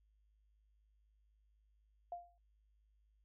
sine tone with exponential decay, 698.5 Hz, F5, in tune, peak -39 dBFS, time 2.12-2.38 s, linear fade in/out 2 ms, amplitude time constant 55 ms, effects noise-tail reverb RT60 0.2 s tail -26 dB re dry + added 52 Hz sine -70 dBFS peak until 3.24 s

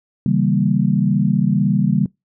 sine chord, C# diminished seventh, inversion none, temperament equal with one note detuned, 138.59 / 160.68 / 196 / 233.1 Hz, C#3 / E3 / G3 / Bb3, 0 / -44 / 0 / 0 cents, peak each -19 / -20 / -17 / -21 dBFS, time 0.26-2.06 s, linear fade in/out 2 ms, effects noise-tail reverb RT60 0.2 s tail -25 dB re dry

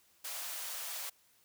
white high-pass noise, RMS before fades -41 dBFS, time 0.24-1.1 s, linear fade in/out 10 ms, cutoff 510 Hz, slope 48 dB/octave, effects white hiss -68 dBFS RMS until 1.44 s

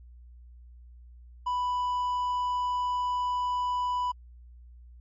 triangle tone, 990 Hz, B5, 4 cents sharp, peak -24 dBFS, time 1.46-4.12 s, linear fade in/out 10 ms, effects added 60 Hz sine -47 dBFS peak until 5 s + MP3 32 kbps

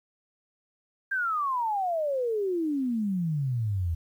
sine exponential sweep, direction down, 1615 to 79.8 Hz, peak -25 dBFS, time 1.11-3.95 s, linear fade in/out 10 ms, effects 10-bit

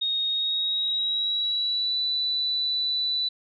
sine tone with pitch glide, 3729 to 3974 Hz, A#7 to B7, 0 to +10 cents, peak -23 dBFS, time 0.01-3.29 s, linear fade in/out 10 ms, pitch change +110 cents, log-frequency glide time 0.28-1.98 s, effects none

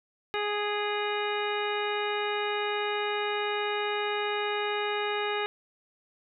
harmonic tone with a mistuned harmonic, 415.3 Hz, G#4, in tune, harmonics 1 / 2 / 3 / 4 / 5 / 6 / 7 / 9, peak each -31 / -34 / -36 / -37 / -38 / -39 / -39 / -41 dBFS, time 0.34-5.46 s, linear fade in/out 0 ms, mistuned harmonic 6, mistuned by -29 cents, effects none

